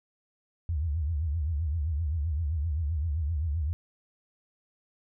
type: tone with vibrato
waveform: sine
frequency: 77.78 Hz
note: D#2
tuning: in tune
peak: -26 dBFS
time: 0.69-3.73 s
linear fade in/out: 0 ms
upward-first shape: triangle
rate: 7.7 Hz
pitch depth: 220 cents each way
effects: none